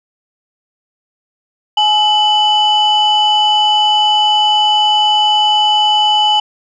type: tone pair together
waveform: sine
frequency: 846 / 2990 Hz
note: G#5 / F#7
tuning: +32 / +17 cents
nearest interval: octave + minor seventh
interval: 2185 cents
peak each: -10 dBFS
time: 1.77-6.4 s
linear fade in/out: 5 ms
effects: tanh soft clip ceiling -4 dBFS